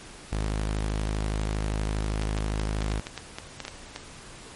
sawtooth tone, 52.5 Hz, G#1, 19 cents sharp, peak -22 dBFS, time 0.32-3 s, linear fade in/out 5 ms
clicks, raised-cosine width 0.2 ms, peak -16 dBFS, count 12, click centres 2.222 / 2.378 / 2.598 / 2.819 / 2.917 / 3.069 / 3.177 / 3.385 / 3.603 / 3.651 / 3.681 / 3.961 s
effects pink hiss -45 dBFS RMS until 4.55 s + MP3 48 kbps

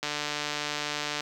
click train, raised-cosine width 0.2 ms, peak -13 dBFS, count 175, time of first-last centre 0.03-1.206 s, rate 148 Hz, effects high-pass 150 Hz 12 dB/octave + 9-bit

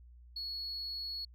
sine tone, 4362 Hz, C#8, 29 cents flat, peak -36 dBFS, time 0.36-1.25 s, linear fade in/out 5 ms, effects tanh soft clip ceiling -34 dBFS + added 60 Hz sine -53 dBFS peak until 1.34 s

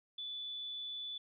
sine tone, 3473 Hz, A7, 23 cents flat, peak -40 dBFS, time 0.18-1.18 s, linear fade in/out 5 ms, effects none

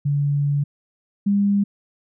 sine tone pair in turn, 143.3 / 201.3 Hz, D3 / G3, -42 / +46 cents, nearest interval tritone, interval 588 cents, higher second, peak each -17 / -15 dBFS, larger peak second, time 0.05-0.64 / 1.26-1.64 s, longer first, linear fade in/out 10 ms, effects none

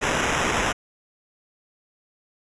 blue noise with sample-and-hold, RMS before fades -23 dBFS, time 0.01-0.73 s, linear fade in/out 20 ms, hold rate 4410 Hz, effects resampled to 22050 Hz

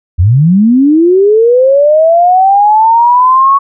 sine linear sweep, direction up, 77.78 to 1116 Hz, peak -3 dBFS, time 0.18-3.59 s, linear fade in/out 20 ms, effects none

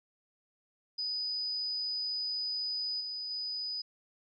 sine tone with level steps, 4978 Hz, D#8, in tune, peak -32 / -36 / -34 dBFS, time 0.98-3.82 s, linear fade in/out 10 ms, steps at 3 / 3.3 s, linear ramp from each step 10 ms, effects none

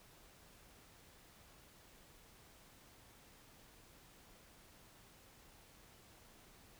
silence, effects pink hiss -63 dBFS RMS until 6.79 s

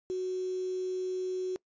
sine tone with quantisation, 370 Hz, F#4, in tune, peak -30 dBFS, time 0.1-1.56 s, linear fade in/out 0 ms, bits 8, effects noise-tail reverb RT60 0.1 s tail -22 dB re dry + resampled to 16000 Hz

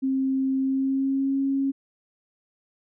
sine tone with pitch glide, 266.1 to 272.8 Hz, C4 to C#4, +29 to -28 cents, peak -21 dBFS, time 0.02-1.72 s, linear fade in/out 20 ms, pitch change +43 cents, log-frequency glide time 0.59-1.4 s, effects none

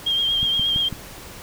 sine tone with vibrato, 3211 Hz, G7, 41 cents sharp, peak -18 dBFS, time 0.06-0.89 s, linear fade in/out 10 ms, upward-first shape triangle, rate 8.5 Hz, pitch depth 38 cents each way
click train, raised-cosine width 5 ms, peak -17 dBFS, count 4, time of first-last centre 0.43-0.927 s, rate 6.04 Hz
effects pink hiss -39 dBFS RMS until 1.42 s

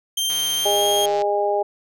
sawtooth tone with pitch glide, 3157 to 3233 Hz, G7 to G#7, +12 to -47 cents, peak -17 dBFS, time 0.17-1.06 s, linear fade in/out 5 ms, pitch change +41 cents, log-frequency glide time 0.58-0.84 s
click train, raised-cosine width 0.2 ms, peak -18 dBFS, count 139, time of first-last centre 0.3-1.22 s, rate 150 Hz
harmonic tone, 204.2 Hz, G#3, 29 cents flat, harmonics 2 / 3 / 4, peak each -22 / -22 / -22 dBFS, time 0.65-1.63 s, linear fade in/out 10 ms
effects none

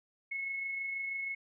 sine tone with amplitude modulation, 2186 Hz, C#7, 25 cents flat, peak -33 dBFS, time 0.31-1.35 s, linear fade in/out 10 ms, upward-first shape sine, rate 26.2 Hz, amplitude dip 30%, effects none

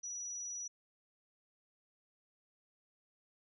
sine tone, 5860 Hz, F#8, 18 cents flat, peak -40 dBFS, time 0.03-0.68 s, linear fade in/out 10 ms, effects none

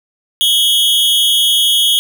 45% pulse tone with amplitude modulation, 3283 Hz, G#7, 21 cents flat, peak -5 dBFS, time 0.41-1.99 s, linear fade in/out 0 ms, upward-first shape sine, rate 297 Hz, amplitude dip 90%, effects none

